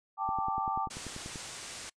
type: chord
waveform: sine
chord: G suspended second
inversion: none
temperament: just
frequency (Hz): 784 / 882 / 1176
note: G5 / A5 / D6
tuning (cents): 0 / +4 / +2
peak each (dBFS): -34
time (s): 0.17-0.89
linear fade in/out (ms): 50
type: click train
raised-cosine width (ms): 3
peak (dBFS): -29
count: 12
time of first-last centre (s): 0.29-1.358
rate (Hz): 10.3
type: low-pass noise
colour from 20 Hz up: white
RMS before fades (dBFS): -44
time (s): 0.9-1.9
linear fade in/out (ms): 10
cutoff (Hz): 9100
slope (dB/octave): 48
effects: noise-tail reverb RT60 0.1 s tail -25 dB re dry